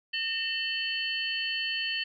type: tone cluster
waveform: sine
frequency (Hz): 1828 / 2670 / 3040 / 4410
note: A#6 / E7 / F#7 / C#8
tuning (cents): -34 / +22 / +46 / -10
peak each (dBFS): -35 / -34 / -32 / -37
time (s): 0.13-2.04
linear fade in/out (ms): 10
effects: none